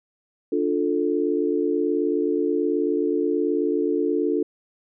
sine chord, D minor, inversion none, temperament just, 293.7 / 352.4 / 440.5 Hz, D4 / F4 / A4, 0 / +16 / +2 cents, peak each -24 dBFS, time 0.52-4.43 s, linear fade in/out 5 ms, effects none

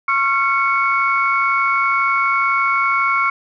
sine tone cluster, 1094 / 1369 / 2219 Hz, C#6 / F6 / C#7, -23 / -35 / +1 cents, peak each -18 dBFS, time 0.08-3.3 s, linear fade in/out 5 ms, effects tanh soft clip ceiling -4 dBFS

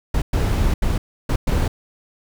brown noise bursts at uneven times, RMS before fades -18 dBFS, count 5, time 0.14-0.22 / 0.33-0.74 / 0.82-0.98 / 1.29-1.36 / 1.47-1.68 s, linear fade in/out 5 ms, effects none

